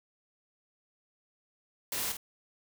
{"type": "noise with echo", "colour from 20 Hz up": "white", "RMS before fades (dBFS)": -34, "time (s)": [1.92, 2.12], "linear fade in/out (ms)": 2, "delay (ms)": 49, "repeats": 1, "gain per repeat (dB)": -7, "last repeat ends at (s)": 2.169, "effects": []}